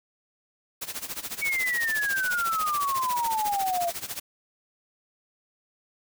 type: noise with tremolo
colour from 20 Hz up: white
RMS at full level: -32 dBFS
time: 0.81-4.2 s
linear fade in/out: 10 ms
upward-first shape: sine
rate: 14 Hz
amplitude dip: 85%
type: exponential sweep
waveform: sine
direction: down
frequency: 2266 to 674 Hz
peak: -24 dBFS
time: 1.41-3.91 s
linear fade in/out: 20 ms
effects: none